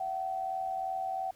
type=tone pair together; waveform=sine; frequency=677 / 759.9 Hz; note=E5 / F#5; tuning=+46 / +46 cents; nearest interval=major second; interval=200 cents; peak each=-39 / -32 dBFS; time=0-1.31 s; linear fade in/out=5 ms; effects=pink hiss -62 dBFS RMS until 1.35 s